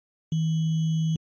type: tone with sample-and-hold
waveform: sine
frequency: 160 Hz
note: D#3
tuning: 49 cents sharp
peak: -21 dBFS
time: 0.32-1.16 s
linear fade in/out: 2 ms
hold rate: 3150 Hz
effects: MP3 32 kbps